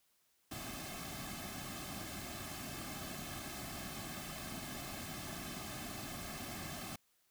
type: noise with comb filter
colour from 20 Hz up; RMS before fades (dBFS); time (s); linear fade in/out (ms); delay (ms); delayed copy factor
pink; -45; 0.51-6.96; 5; 2.1; -0.75
effects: white hiss -75 dBFS RMS until 7.3 s